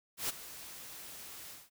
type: noise with ADSR envelope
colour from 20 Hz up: white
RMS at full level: -33 dBFS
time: 0.17-1.7 s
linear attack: 120 ms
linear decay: 20 ms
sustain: -15 dB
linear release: 200 ms
effects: none